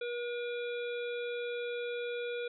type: harmonic tone with a mistuned harmonic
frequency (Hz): 480.7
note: B4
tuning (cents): -47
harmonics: 1 / 3 / 5 / 7 / 8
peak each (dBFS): -35 / -44 / -45 / -49 / -53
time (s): 0.01-2.48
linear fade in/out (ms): 5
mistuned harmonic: 7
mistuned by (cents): +33
effects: none